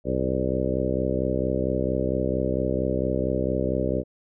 harmonic tone with a mistuned harmonic, 64.4 Hz, C2, 27 cents flat, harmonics 1 / 2 / 3 / 4 / 5 / 6 / 7 / 8 / 9, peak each -31 / -31 / -31 / -31 / -31 / -31 / -31 / -31 / -31 dBFS, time 0.04-4.04 s, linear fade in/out 50 ms, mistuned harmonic 9, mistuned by +20 cents, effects none

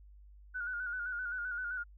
sine tone with vibrato, 1460 Hz, F#6, 24 cents flat, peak -35 dBFS, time 0.54-1.84 s, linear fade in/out 20 ms, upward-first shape square, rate 7.7 Hz, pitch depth 49 cents each way, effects added 50 Hz sine -53 dBFS peak until 1.97 s

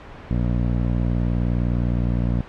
15% pulse tone with low-pass filter, 59.7 Hz, A#1, 42 cents sharp, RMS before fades -21 dBFS, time 0.31-2.41 s, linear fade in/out 0 ms, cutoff 400 Hz, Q 0.63, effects pink hiss -39 dBFS RMS until 2.48 s + low-pass 2000 Hz 12 dB/octave

